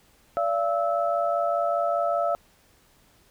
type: tone cluster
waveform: sine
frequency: 578 / 683 / 1306 Hz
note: D5 / F5 / E6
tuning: -28 / -39 / -17 cents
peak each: -27 / -24 / -29 dBFS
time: 0.37-2.35 s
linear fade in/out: 0 ms
effects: pink hiss -60 dBFS RMS until 3.3 s